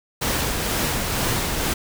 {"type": "noise with tremolo", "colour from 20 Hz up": "pink", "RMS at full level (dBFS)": -22, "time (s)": [0.21, 1.74], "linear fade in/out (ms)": 10, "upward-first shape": "sine", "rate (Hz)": 2.1, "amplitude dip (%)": 30, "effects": []}